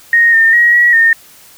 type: tone with pitch steps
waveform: sine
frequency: 1863 / 1814 / 1897 / 1920 / 1829 Hz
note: A#6 / A#6 / A#6 / B6 / A#6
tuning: -2 / -48 / +30 / -49 / -33 cents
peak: -5 dBFS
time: 0.13-1.13 s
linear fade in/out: 2 ms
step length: 200 ms
effects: white hiss -41 dBFS RMS until 1.57 s